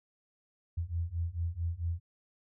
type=beating tone pair; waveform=sine; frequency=82.41 / 86.91 Hz; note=E2 / F2; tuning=0 / -8 cents; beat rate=4.5 Hz; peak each=-35 / -34 dBFS; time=0.77-2 s; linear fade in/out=10 ms; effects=none